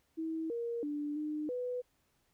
sine tone with pitch steps, 322.3 / 469.1 / 293.8 / 302.9 / 495.7 Hz, E4 / A#4 / D4 / D#4 / B4, -39 / +11 / +1 / -46 / +6 cents, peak -34 dBFS, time 0.17-1.82 s, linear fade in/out 20 ms, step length 330 ms, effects pink hiss -75 dBFS RMS until 2.33 s

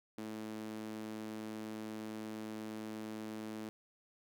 sawtooth tone with high-pass filter, 108.5 Hz, A2, 24 cents flat, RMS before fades -44 dBFS, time 0.18-3.69 s, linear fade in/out 0 ms, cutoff 260 Hz, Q 3.3, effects none

